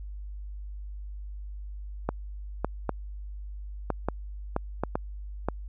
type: clicks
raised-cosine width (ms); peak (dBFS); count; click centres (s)
1; -12; 9; 2.09 / 2.646 / 2.893 / 3.903 / 4.086 / 4.564 / 4.836 / 4.955 / 5.486
effects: added 50 Hz sine -36 dBFS peak until 5.68 s